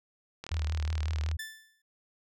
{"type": "click train", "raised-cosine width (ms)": 0.2, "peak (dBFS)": -22, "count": 35, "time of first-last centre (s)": [0.44, 1.314], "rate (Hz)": 38.9}
{"type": "tone with vibrato", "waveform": "sine", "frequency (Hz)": 77.78, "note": "D#2", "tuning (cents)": 0, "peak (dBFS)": -28, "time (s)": [0.51, 1.37], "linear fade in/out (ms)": 10, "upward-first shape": "triangle", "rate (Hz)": 5.4, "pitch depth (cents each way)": 74}
{"type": "tone with exponential decay", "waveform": "sawtooth", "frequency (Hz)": 1760, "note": "A6", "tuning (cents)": 0, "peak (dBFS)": -31, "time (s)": [1.39, 1.82], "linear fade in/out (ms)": 5, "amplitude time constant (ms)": 92}
{"effects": []}